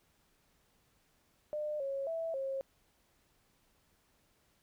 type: tone with pitch steps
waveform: sine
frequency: 602 / 548 / 657 / 539 Hz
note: D5 / C#5 / E5 / C#5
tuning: +43 / -20 / -6 / -49 cents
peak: -34 dBFS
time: 1.53-2.61 s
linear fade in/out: 0 ms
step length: 270 ms
effects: pink hiss -72 dBFS RMS until 4.62 s